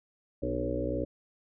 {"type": "harmonic tone with a mistuned harmonic", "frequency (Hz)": 61.74, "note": "B1", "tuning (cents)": 0, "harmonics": [1, 2, 4, 5, 6, 7, 8, 9], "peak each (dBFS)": [-37, -39, -39, -35, -40, -39, -38, -35], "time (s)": [0.42, 1.05], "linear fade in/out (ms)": 10, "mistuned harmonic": 5, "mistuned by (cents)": -37, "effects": []}